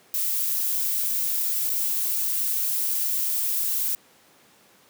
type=noise with dropouts; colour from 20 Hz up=violet; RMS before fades=-25 dBFS; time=0.14-3.95 s; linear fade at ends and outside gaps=1 ms; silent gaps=1.695-1.7 s; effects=pink hiss -56 dBFS RMS until 4.89 s + high-pass 200 Hz 12 dB/octave